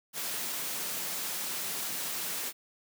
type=high-pass noise; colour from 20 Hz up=white; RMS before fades=-35 dBFS; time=0.13-2.53 s; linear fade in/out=50 ms; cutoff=130 Hz; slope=48 dB/octave; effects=none